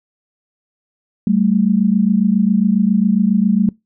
sine tone pair together, 192.66 / 220 Hz, G3 / A3, -30 / 0 cents, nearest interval major second, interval 230 cents, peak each -14 dBFS, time 1.27-3.69 s, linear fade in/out 2 ms, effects noise-tail reverb RT60 0.2 s tail -25 dB re dry

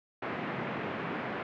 pink band-pass noise, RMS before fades -36 dBFS, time 0.22-1.43 s, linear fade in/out 5 ms, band 140 to 2400 Hz, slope 24 dB/octave, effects none

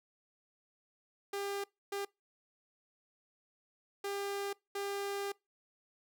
sawtooth tone bursts at uneven times, 400 Hz, G4, 35 cents sharp, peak -32 dBFS, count 4, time 1.33-1.64 / 1.92-2.05 / 4.04-4.53 / 4.75-5.32 s, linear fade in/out 5 ms, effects noise-tail reverb RT60 0.2 s tail -23 dB re dry

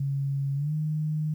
sine tone with pitch glide, 138.6 to 153.79 Hz, C#3 to D#3, 0 to -20 cents, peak -25 dBFS, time 0-1.34 s, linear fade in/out 5 ms, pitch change +180 cents, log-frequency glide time 0.55-0.73 s, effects 10-bit

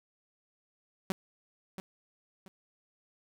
sawtooth tone with echo, 190 Hz, F#3, 46 cents sharp, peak -25 dBFS, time 1.1-1.12 s, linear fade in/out 0 ms, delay 680 ms, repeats 2, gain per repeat -10 dB, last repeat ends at 2.48 s, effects none

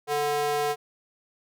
square tone with high-pass filter, 146.83 Hz, D3, in tune, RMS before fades -26 dBFS, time 0.07-0.76 s, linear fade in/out 50 ms, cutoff 560 Hz, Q 4.1, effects none

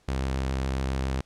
sawtooth tone with vibrato, 66.2 Hz, C2, 21 cents sharp, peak -22 dBFS, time 0.08-1.21 s, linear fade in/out 5 ms, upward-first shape sine, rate 7.3 Hz, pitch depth 18 cents each way, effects pink hiss -64 dBFS RMS until 1.25 s + low-pass 8000 Hz 12 dB/octave

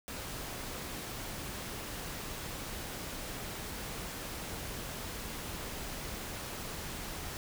pink noise, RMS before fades -41 dBFS, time 0.08-7.37 s, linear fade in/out 0 ms, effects none

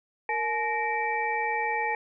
harmonic tone with a mistuned harmonic, 463.7 Hz, A#4, 9 cents flat, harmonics 1 / 2 / 4 / 5, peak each -34 / -28 / -32 / -32 dBFS, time 0.29-1.95 s, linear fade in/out 2 ms, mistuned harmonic 2, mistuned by -140 cents, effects none

